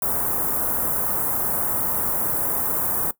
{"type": "band-stop noise", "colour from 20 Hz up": "white", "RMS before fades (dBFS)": -23, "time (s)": [0.02, 3.11], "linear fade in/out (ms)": 2, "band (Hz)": [1300, 11000], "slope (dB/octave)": 24, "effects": ["noise-tail reverb RT60 0.1 s tail -18 dB re dry"]}